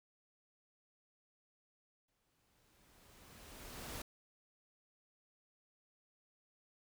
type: noise with exponential growth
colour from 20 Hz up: pink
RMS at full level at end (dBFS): -44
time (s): 2.08-4.02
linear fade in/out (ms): 5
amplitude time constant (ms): 420
effects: none